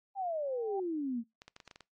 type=exponential sweep; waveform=sine; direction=down; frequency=810 to 222.1 Hz; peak=-32 dBFS; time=0.15-1.24 s; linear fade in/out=50 ms
type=tone with exponential growth; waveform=sine; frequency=784 Hz; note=G5; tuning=in tune; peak=-35 dBFS; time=0.29-0.8 s; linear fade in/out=5 ms; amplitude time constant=110 ms
type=clicks; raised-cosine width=0.2 ms; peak=-32 dBFS; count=8; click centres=1.419 / 1.48 / 1.564 / 1.602 / 1.677 / 1.712 / 1.759 / 1.807 s
effects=noise-tail reverb RT60 0.2 s tail -24 dB re dry + AAC 32 kbps